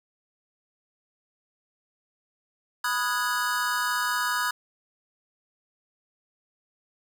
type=chord; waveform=square; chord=G# minor seventh; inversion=first; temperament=equal with one note detuned; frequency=987.8 / 1244.5 / 1458.8 / 1661.2 Hz; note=B5 / D#6 / F#6 / G#6; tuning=0 / 0 / -25 / 0 cents; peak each=-31 dBFS; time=2.84-4.51 s; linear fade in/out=5 ms; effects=none